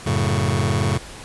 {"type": "chord", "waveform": "sawtooth", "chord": "F# minor", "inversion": "none", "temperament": "just", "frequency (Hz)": [92.5, 111, 138.75], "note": ["F#2", "A2", "C#3"], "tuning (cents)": [0, 16, 2], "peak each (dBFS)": -18, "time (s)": [0.06, 0.98], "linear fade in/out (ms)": 10, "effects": ["pink hiss -38 dBFS RMS until 1.24 s", "resampled to 24000 Hz"]}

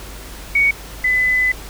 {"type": "tone pair in turn", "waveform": "sine", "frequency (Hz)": [2237, 2008], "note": ["C#7", "B6"], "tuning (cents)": [15, 28], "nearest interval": "major second", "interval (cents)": 187, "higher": "first", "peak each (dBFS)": [-11, -13], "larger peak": "first", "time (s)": [[0.55, 0.71], [1.04, 1.52]], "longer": "second", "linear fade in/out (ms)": 5, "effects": ["added 50 Hz sine -34 dBFS peak until 1.69 s", "pink hiss -36 dBFS RMS until 1.69 s"]}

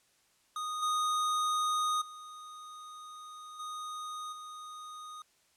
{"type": "tone with level steps", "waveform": "square", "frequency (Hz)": 1239, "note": "D#6", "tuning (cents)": -8, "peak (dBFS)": [-35, -29, -46, -39, -44], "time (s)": [0.56, 5.22], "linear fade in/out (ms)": 2, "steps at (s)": [0.82, 2.01, 3.59, 4.32], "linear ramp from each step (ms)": 10, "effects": ["white hiss -69 dBFS RMS until 5.56 s", "low-pass 10000 Hz 12 dB/octave"]}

